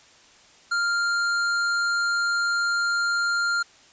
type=tone with hard clipping; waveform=sine; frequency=1396.9 Hz; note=F6; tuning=in tune; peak=-23 dBFS; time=0.71-3.63 s; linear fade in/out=10 ms; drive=15 dB; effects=white hiss -53 dBFS RMS until 3.92 s + resampled to 16000 Hz

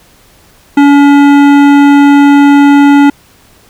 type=tone with hard clipping; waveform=sine; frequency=284.3 Hz; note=C#4; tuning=44 cents sharp; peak=-3 dBFS; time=0.77-3.1 s; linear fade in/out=5 ms; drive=15 dB; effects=pink hiss -43 dBFS RMS until 3.69 s

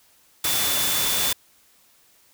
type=tone in noise; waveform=sine; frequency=3500 Hz; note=A7; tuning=10 cents flat; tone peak=-28 dBFS; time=0.44-1.33 s; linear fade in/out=5 ms; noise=white; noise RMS=-23 dBFS; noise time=0.44-1.33 s; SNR=-8 dB; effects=white hiss -58 dBFS RMS until 2.33 s

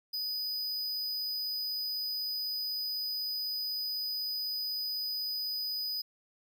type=tone; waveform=square; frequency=4978 Hz; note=D#8; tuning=in tune; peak=-33 dBFS; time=0.13-6.02 s; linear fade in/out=10 ms; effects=none

